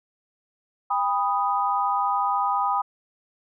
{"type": "chord", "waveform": "sine", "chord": "G augmented", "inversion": "none", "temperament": "equal with one note detuned", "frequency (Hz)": [801.9, 987.8, 1244.5], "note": ["G5", "B5", "D#6"], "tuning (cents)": [39, 0, 0], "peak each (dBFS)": -25, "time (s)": [0.9, 2.82], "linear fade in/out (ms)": 10, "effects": []}